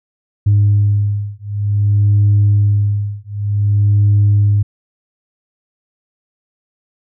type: beating tone pair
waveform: sine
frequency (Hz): 102.3 / 102.84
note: G#2 / G#2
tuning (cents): -26 / -17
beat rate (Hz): 0.54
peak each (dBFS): -12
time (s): 0.46-4.63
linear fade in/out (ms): 10
effects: tanh soft clip ceiling -5 dBFS